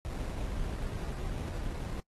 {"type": "noise with sample-and-hold", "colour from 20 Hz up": "brown", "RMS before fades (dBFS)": -36, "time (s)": [0.05, 2], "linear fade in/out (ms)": 0, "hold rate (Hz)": 3150, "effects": ["noise-tail reverb RT60 0.1 s tail -23 dB re dry", "AAC 32 kbps"]}